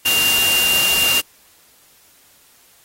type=tone in noise; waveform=sine; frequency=2794 Hz; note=F7; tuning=in tune; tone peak=-15 dBFS; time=0.05-1.21 s; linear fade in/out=10 ms; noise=white; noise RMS=-20 dBFS; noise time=0.05-1.21 s; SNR=+2 dB; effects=white hiss -52 dBFS RMS until 2.84 s + AAC 48 kbps

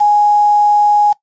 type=tone with quantisation; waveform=sine; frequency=830.6 Hz; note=G#5; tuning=in tune; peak=-7 dBFS; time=0-1.13 s; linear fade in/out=10 ms; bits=5; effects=noise-tail reverb RT60 0.1 s tail -18 dB re dry + resampled to 16000 Hz

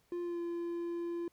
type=tone with pitch glide; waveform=triangle; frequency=349.2 to 342.6 Hz; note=F4 to F4; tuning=0 to -33 cents; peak=-33 dBFS; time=0.12-1.28 s; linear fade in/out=2 ms; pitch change=-33 cents; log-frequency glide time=0.22-0.4 s; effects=pink hiss -72 dBFS RMS until 1.32 s

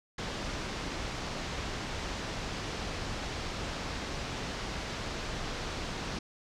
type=low-pass noise; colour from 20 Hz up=pink; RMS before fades=-37 dBFS; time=0.18-6.19 s; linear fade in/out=5 ms; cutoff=6100 Hz; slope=24 dB/octave; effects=none

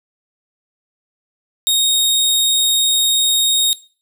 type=tone; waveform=sawtooth; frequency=3729 Hz; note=A#7; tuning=in tune; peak=-9 dBFS; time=1.67-3.73 s; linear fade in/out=0 ms; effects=noise-tail reverb RT60 0.4 s tail -20 dB re dry

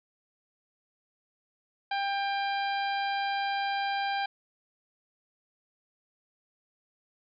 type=harmonic tone; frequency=795 Hz; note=G5; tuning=24 cents sharp; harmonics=1 / 2 / 3 / 4 / 5 / 6; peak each=-29 / -35 / -39 / -41 / -43 / -45 dBFS; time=1.91-4.26 s; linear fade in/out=5 ms; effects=none

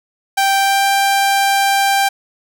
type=tone with pitch glide; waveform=sawtooth; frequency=784 to 789.5 Hz; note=G5 to G5; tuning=0 to +12 cents; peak=-8 dBFS; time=0.37-2.09 s; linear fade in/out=10 ms; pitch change=+12 cents; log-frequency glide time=0.55-0.89 s; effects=none

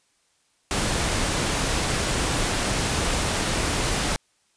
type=noise; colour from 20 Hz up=pink; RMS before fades=-24 dBFS; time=0.71-4.16 s; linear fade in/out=0 ms; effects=white hiss -66 dBFS RMS until 4.56 s + resampled to 22050 Hz

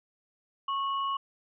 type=tone pair together; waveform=sine; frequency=1100 / 2929 Hz; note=C#6 / F#7; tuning=-14 / -18 cents; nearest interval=octave + perfect fourth; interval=1696 cents; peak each=-28 / -39 dBFS; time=0.68-1.17 s; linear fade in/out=5 ms; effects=none

